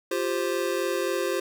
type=chord; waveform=square; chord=F suspended second; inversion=none; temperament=just; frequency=349.2 / 392.9 / 523.8 Hz; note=F4 / G4 / C5; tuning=0 / +4 / +2 cents; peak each=-30 dBFS; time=0.11-1.4 s; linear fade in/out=5 ms; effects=none